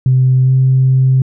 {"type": "tone with pitch glide", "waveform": "sine", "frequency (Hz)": [129.3, 131.1], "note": ["C3", "C3"], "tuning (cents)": [-20, 4], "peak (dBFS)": -6, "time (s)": [0.06, 1.22], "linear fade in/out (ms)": 2, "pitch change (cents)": 24, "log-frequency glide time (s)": [0.44, 0.5], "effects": ["tanh soft clip ceiling -2 dBFS"]}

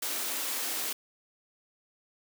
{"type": "high-pass noise", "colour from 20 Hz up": "white", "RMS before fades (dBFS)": -33, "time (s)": [0.02, 0.93], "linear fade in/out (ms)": 5, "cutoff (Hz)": 230, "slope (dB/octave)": 96, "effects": []}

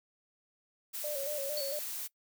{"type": "noise", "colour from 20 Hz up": "blue", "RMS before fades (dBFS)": -39, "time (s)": [0.93, 2.08], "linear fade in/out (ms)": 20}
{"type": "tone with vibrato", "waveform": "sine", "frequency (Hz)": 573, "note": "D5", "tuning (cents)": -43, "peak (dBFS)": -35, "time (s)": [1.04, 1.79], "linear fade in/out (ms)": 2, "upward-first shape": "square", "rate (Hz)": 4.4, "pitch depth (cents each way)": 66}
{"type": "tone with exponential decay", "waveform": "sine", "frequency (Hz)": 4445, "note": "C#8", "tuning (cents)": 4, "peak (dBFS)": -34, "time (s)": [1.57, 2.02], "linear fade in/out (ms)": 1, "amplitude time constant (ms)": 97}
{"effects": ["noise-tail reverb RT60 0.1 s tail -21 dB re dry"]}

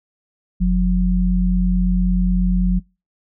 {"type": "tone pair together", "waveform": "sine", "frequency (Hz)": [45.4, 181.6], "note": ["F#1", "F#3"], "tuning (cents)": [-32, -32], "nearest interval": "2 octaves", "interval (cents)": 2400, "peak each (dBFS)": [-16, -16], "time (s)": [0.6, 2.8], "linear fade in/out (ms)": 20, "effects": ["noise-tail reverb RT60 0.3 s tail -26 dB re dry"]}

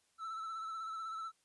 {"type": "tone with vibrato", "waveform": "triangle", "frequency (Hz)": 1318.5, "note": "E6", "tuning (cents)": 0, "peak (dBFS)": -38, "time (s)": [0.18, 1.32], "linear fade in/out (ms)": 50, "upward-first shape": "sine", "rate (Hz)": 16, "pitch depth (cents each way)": 35, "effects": ["white hiss -75 dBFS RMS until 1.44 s", "resampled to 24000 Hz"]}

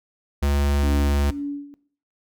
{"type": "tone", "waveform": "square", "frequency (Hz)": 71.1, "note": "C#2", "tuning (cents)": 45, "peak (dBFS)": -19, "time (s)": [0.42, 1.31], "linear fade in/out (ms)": 10}
{"type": "tone with tremolo", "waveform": "sine", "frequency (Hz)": 285.6, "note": "D4", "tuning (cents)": -48, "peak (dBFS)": -24, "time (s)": [0.83, 1.74], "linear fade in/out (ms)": 0, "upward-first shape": "sine", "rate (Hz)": 2, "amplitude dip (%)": 85}
{"effects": ["noise-tail reverb RT60 0.5 s tail -18 dB re dry"]}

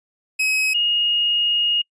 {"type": "tone pair in turn", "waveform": ["40% pulse", "sine"], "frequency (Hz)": [2550, 2862], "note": ["D#7", "F7"], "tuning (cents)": [42, 42], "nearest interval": "major second", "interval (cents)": 200, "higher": "second", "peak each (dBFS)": -16, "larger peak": "neither", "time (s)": [[0.39, 0.74], [0.74, 1.82]], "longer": "second", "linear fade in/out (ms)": 10, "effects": ["noise-tail reverb RT60 0.1 s tail -26 dB re dry", "resampled to 22050 Hz"]}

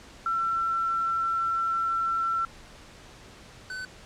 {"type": "tone pair in turn", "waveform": ["sine", "square"], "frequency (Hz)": [1347, 1512], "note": ["E6", "F#6"], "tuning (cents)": [37, 37], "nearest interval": "major second", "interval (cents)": 200, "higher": "second", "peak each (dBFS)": [-24, -34], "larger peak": "first", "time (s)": [[0.26, 2.45], [3.7, 3.85]], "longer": "first", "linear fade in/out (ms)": 2, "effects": ["pink hiss -49 dBFS RMS until 4.05 s", "low-pass 7000 Hz 12 dB/octave"]}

